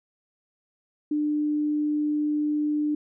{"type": "tone", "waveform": "sine", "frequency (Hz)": 298.8, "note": "D4", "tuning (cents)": 30, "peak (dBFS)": -22, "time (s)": [1.11, 2.95], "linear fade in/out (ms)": 5, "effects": []}